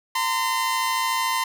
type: tone pair together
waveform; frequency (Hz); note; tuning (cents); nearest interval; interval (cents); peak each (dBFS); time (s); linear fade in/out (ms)
sawtooth; 915 / 1028.4; A#5 / C6; -32 / -30; major second; 202; -23 / -19; 0.15-1.44; 5
effects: none